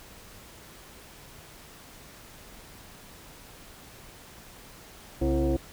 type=tone with frequency modulation; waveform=sine; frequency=136.2 Hz; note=C#3; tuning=30 cents flat; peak=-22 dBFS; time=5.21-5.57 s; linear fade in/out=10 ms; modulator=200 Hz; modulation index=1.9; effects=pink hiss -49 dBFS RMS until 5.72 s